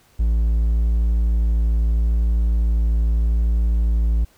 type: tone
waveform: triangle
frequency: 56.3 Hz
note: A1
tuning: 40 cents sharp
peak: -13 dBFS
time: 0.19-4.25 s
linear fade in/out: 10 ms
effects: pink hiss -56 dBFS RMS until 4.37 s